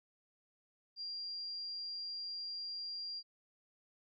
sine tone, 4771 Hz, D8, 26 cents sharp, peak -40 dBFS, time 0.96-3.23 s, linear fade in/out 50 ms, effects none

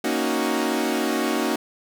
sawtooth chord, D# minor seventh, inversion second, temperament equal, 233.1 / 277.2 / 311.1 / 370 Hz, A#3 / C#4 / D#4 / F#4, 0 / 0 / 0 / 0 cents, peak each -23 dBFS, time 0.04-1.56 s, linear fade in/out 5 ms, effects none

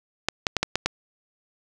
clicks, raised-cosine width 0.2 ms, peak -4 dBFS, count 6, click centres 0.286 / 0.468 / 0.567 / 0.63 / 0.756 / 0.86 s, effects none

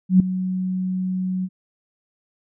sine tone with ADSR envelope, 185.3 Hz, F#3, 3 cents sharp, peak -7 dBFS, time 0.09-1.49 s, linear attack 110 ms, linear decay 3 ms, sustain -14 dB, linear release 50 ms, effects none

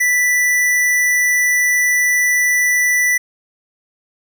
square tone, 1975.5 Hz, B6, in tune, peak -13 dBFS, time 0-3.18 s, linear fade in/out 10 ms, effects none

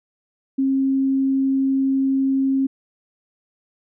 sine tone, 268.8 Hz, C4, 47 cents sharp, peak -16 dBFS, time 0.58-2.67 s, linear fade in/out 10 ms, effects none

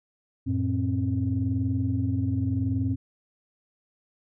sine tone cluster, 92.3 / 113.1 / 266.1 Hz, F#2 / A2 / C4, -4 / +48 / +29 cents, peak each -27 dBFS, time 0.46-2.96 s, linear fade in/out 20 ms, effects tanh soft clip ceiling -15 dBFS

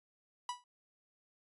45% pulse tone with exponential decay, 981 Hz, B5, 12 cents flat, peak -33 dBFS, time 0.49-0.64 s, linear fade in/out 2 ms, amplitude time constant 32 ms, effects resampled to 24000 Hz

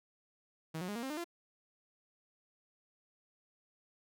sawtooth tone with pitch steps, 160 / 181.68 / 206.3 / 234.3 / 266 / 302 / 343 Hz, D#3 / F#3 / G#3 / A#3 / C4 / D4 / F4, +49 / -31 / -11 / +9 / +29 / +48 / -31 cents, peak -34 dBFS, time 0.74-1.244 s, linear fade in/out 10 ms, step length 72 ms, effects none

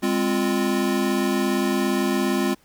square chord, F minor, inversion first, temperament equal with one note detuned, 204.2 / 261.6 / 349.2 Hz, Ab3 / C4 / F4, -29 / 0 / 0 cents, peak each -25 dBFS, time 0.02-2.55 s, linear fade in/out 20 ms, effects pink hiss -59 dBFS RMS until 2.64 s

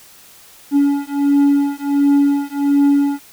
triangle beating tone pair, 282.6 / 284 Hz, C#4 / C#4, +34 / +42 cents, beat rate 1.4 Hz, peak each -13 dBFS, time 0.71-3.2 s, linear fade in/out 50 ms, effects white hiss -44 dBFS RMS until 3.32 s

